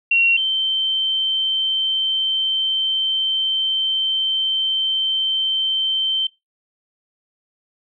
sine tone pair in turn, 2740 / 3108 Hz, F7 / G7, -34 / -16 cents, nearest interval major second, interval 218 cents, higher second, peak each -12 / -17 dBFS, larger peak first, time 0.11-0.37 / 0.37-6.27 s, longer second, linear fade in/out 5 ms, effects noise-tail reverb RT60 0.2 s tail -21 dB re dry

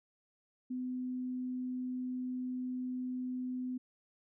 sine tone, 252.9 Hz, B3, 41 cents sharp, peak -35 dBFS, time 0.7-3.78 s, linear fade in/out 10 ms, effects none

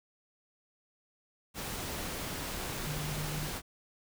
sine tone in noise, 150.4 Hz, D3, 42 cents sharp, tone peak -37 dBFS, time 2.83-3.51 s, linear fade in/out 50 ms, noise pink, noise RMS -38 dBFS, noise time 1.54-3.62 s, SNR -2 dB, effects none

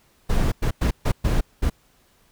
brown noise bursts at uneven times, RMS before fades -19 dBFS, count 6, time 0.29-0.52 / 0.62-0.71 / 0.81-0.91 / 1.05-1.12 / 1.24-1.41 / 1.62-1.7 s, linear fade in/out 10 ms, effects pink hiss -60 dBFS RMS until 2.31 s

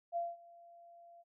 sine tone with ADSR envelope, 686 Hz, F5, 31 cents flat, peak -32 dBFS, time 0.12-1.24 s, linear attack 44 ms, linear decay 200 ms, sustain -23 dB, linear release 36 ms, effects none

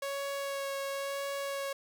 sawtooth tone with vibrato, 554.4 Hz, C#5, in tune, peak -30 dBFS, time 0.02-1.73 s, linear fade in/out 5 ms, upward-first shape sine, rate 0.97 Hz, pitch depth 12 cents each way, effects none

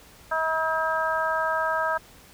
harmonic tone, 320 Hz, D#4, 49 cents sharp, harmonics 2 / 3 / 4 / 5, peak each -28 / -28 / -28 / -28 dBFS, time 0.31-1.98 s, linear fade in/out 10 ms, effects pink hiss -51 dBFS RMS until 2.33 s

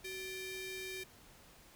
sawtooth ring-modulated tone, 1370 Hz, F6, 34 cents flat, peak -35 dBFS, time 0.04-1.04 s, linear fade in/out 10 ms, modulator 994 Hz, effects pink hiss -60 dBFS RMS until 1.75 s

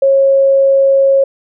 sine tone, 545 Hz, C#5, 29 cents flat, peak -6 dBFS, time 0.02-1.24 s, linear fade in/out 5 ms, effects none

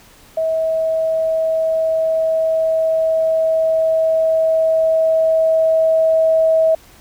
sine tone with level ramp, 644 Hz, E5, 41 cents flat, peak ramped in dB -15 to -10 dBFS, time 0.37-6.75 s, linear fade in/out 5 ms, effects pink hiss -46 dBFS RMS until 7 s

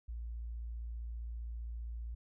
sine tone, 57.6 Hz, A#1, 20 cents flat, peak -39 dBFS, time 0.08-2.15 s, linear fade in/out 10 ms, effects none

